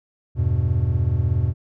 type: chord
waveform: triangle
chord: E minor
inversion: none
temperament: just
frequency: 82.41 / 98.89 / 123.61 Hz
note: E2 / G2 / B2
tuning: 0 / +16 / +2 cents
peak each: -20 dBFS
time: 0.35-1.54 s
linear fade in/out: 50 ms
effects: none